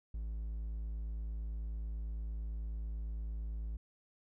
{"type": "tone", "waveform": "triangle", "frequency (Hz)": 54.5, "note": "A1", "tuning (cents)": -16, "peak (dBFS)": -35, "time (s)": [0.14, 3.77], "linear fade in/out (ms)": 5, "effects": []}